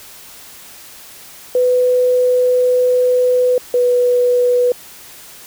sine tone pair in turn, 499.4 / 492 Hz, B4 / B4, +19 / -7 cents, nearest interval unison, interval 26 cents, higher first, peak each -10 dBFS, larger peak neither, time 1.55-3.58 / 3.74-4.72 s, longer first, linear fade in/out 2 ms, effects white hiss -38 dBFS RMS until 5.46 s

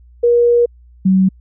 sine tone pair in turn, 476.8 / 189.22 Hz, A#4 / F#3, +39 / +39 cents, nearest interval octave + major third, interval 1600 cents, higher first, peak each -8 dBFS, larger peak neither, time 0.23-0.66 / 1.05-1.29 s, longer first, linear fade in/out 10 ms, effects added 60 Hz sine -41 dBFS peak until 1.4 s

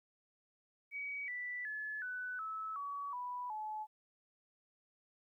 sine tone with pitch steps, 2266 / 1972.7 / 1717.3 / 1495 / 1301.5 / 1133 / 986.3 / 858.7 Hz, C#7 / B6 / A6 / F#6 / E6 / C#6 / B5 / A5, +37 / -2 / -43 / +17 / -22 / +37 / -3 / -42 cents, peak -39 dBFS, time 0.91-3.87 s, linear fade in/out 50 ms, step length 370 ms, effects 13-bit

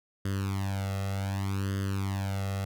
sawtooth tone with flanger, 97.7 Hz, G2, 5 cents flat, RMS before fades -31 dBFS, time 0.25-2.65 s, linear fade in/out 5 ms, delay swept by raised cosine 0.62 to 1.54 ms, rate 0.66 Hz, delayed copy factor +0.95, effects none

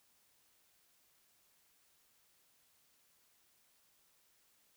silence, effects white hiss -72 dBFS RMS until 4.76 s

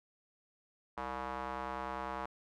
square tone with band-pass filter, 65 Hz, C2, 11 cents flat, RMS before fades -40 dBFS, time 0.97-2.26 s, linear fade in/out 5 ms, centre 1000 Hz, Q 2.2, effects none

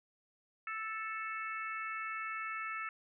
harmonic tone, 440 Hz, A4, in tune, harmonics 3 / 4 / 5 / 6, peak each -40 / -44 / -44 / -47 dBFS, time 0.67-2.89 s, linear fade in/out 2 ms, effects none

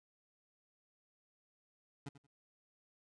25% pulse tone with echo, 140.7 Hz, C#3, 26 cents sharp, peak -39 dBFS, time 2.06-2.09 s, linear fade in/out 5 ms, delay 89 ms, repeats 2, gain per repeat -14 dB, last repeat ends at 2.268 s, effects resampled to 22050 Hz

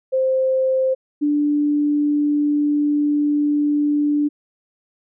sine tone pair in turn, 523.3 / 293.7 Hz, C5 / D4, 0 / 0 cents, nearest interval minor seventh, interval 1000 cents, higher first, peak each -15 dBFS, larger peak neither, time 0.12-0.95 / 1.21-4.29 s, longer second, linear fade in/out 20 ms, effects none

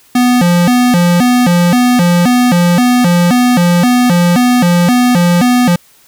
square tone with vibrato, 207.7 Hz, G#3, in tune, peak -7 dBFS, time 0.15-5.76 s, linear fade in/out 5 ms, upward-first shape square, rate 1.9 Hz, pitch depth 300 cents each way, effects white hiss -46 dBFS RMS until 6.07 s

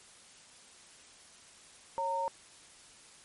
sine tone pair together, 549 / 918.5 Hz, C#5 / A#5, -17 / -26 cents, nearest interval major sixth, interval 891 cents, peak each -36 / -31 dBFS, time 1.98-2.28 s, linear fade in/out 0 ms, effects white hiss -56 dBFS RMS until 3.24 s + MP3 48 kbps

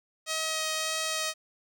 5% pulse tone with vibrato, 633 Hz, D#5, 30 cents sharp, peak -17 dBFS, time 0.26-1.34 s, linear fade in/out 50 ms, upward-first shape sine, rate 1.7 Hz, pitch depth 9 cents each way, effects none

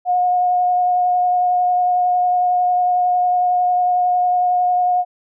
sine tone with vibrato, 721 Hz, F#5, 45 cents flat, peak -13 dBFS, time 0.05-5.05 s, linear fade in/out 50 ms, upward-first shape triangle, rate 11 Hz, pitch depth 12 cents each way, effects none

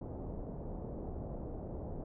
pink low-pass noise, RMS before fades -42 dBFS, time 0.01-2.04 s, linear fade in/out 5 ms, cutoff 690 Hz, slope 24 dB/octave, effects none

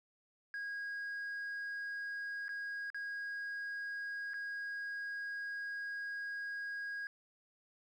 sine tone with dropouts, 1640 Hz, G#6, 22 cents flat, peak -36 dBFS, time 0.54-7.07 s, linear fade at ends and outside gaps 1 ms, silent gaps 2.482-2.491 / 2.902-2.945 / 4.335-4.341 s, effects tanh soft clip ceiling -38 dBFS + 12-bit

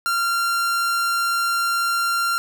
45% pulse tone, 1381 Hz, F6, 20 cents flat, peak -19 dBFS, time 0.06-2.38 s, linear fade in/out 0 ms, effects none

